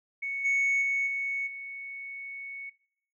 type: tone with level steps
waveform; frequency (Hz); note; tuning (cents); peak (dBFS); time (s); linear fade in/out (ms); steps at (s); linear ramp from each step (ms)
sine; 2217; C#7; 0; -30 / -21 / -24 / -28 / -37; 0.22-2.7; 10; 0.44 / 0.81 / 1.06 / 1.46; 20
effects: noise-tail reverb RT60 0.7 s tail -22 dB re dry + tanh soft clip ceiling -21 dBFS